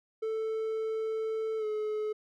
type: tone with pitch glide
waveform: triangle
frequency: 441.4 to 427.4 Hz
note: A4 to G#4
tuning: +5 to +50 cents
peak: -28 dBFS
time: 0.22-2.13 s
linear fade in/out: 10 ms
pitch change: -55 cents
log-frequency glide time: 1.58-1.65 s
effects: none